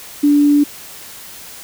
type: tone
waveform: sine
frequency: 290.5 Hz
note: D4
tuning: 19 cents flat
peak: -8 dBFS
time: 0.23-0.64 s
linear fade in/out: 10 ms
effects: white hiss -35 dBFS RMS until 1.63 s